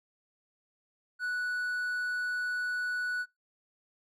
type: tone with hard clipping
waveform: triangle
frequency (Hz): 1477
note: F#6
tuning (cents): -3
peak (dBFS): -31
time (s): 1.19-3.26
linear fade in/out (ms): 50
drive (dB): 6
effects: noise-tail reverb RT60 0.2 s tail -25 dB re dry